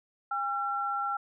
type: tone pair together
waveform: sine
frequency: 807.5 / 1358 Hz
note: G#5 / F6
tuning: -49 / -49 cents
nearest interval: major sixth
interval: 900 cents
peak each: -33 / -30 dBFS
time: 0.31-1.17 s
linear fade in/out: 5 ms
effects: none